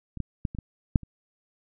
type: clicks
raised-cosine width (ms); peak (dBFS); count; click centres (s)
5; -24 / -16 / -14 / -25 / -21 / -6 / -29; 7; 0.173 / 0.203 / 0.452 / 0.549 / 0.587 / 0.958 / 1.033
effects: none